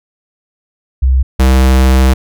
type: tone pair in turn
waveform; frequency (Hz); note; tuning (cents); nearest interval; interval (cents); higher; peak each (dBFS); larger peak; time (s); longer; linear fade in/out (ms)
sine / square; 65 / 65.24; C2 / C2; -11 / -4; unison; 7; second; -6; neither; 1.02-1.23 / 1.39-2.14; second; 10
effects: none